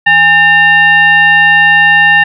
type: tone with frequency modulation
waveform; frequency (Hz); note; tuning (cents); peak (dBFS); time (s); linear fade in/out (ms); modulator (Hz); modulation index
sine; 1800; A6; +39; -3; 0.06-2.24; 10; 980; 0.78
effects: none